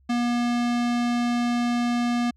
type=tone; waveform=square; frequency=240 Hz; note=B3; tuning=49 cents flat; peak=-22 dBFS; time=0.09-2.31 s; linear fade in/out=10 ms; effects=added 67 Hz sine -56 dBFS peak until 2.36 s + low-pass 6000 Hz 12 dB/octave